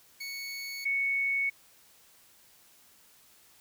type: tone pair in turn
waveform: 25% pulse / sine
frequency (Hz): 2217 / 2217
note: C#7 / C#7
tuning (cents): 0 / 0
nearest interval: unison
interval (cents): 0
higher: neither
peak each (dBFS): -33 / -26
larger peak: second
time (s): 0.2-0.85 / 0.85-1.5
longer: neither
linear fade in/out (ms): 10
effects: white hiss -60 dBFS RMS until 3.6 s